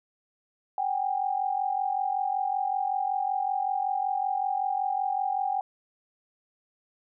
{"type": "tone pair together", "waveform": "sine", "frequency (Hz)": [761, 806.3], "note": ["F#5", "G5"], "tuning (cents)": [48, 49], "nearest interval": "minor second", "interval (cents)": 101, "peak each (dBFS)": -28, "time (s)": [0.78, 5.61], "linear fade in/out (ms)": 2, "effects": []}